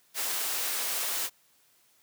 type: high-pass noise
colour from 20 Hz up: white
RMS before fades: -31 dBFS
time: 0.14-1.3 s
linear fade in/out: 50 ms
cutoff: 430 Hz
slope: 12 dB/octave
effects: white hiss -65 dBFS RMS until 2.02 s + high-pass 80 Hz 12 dB/octave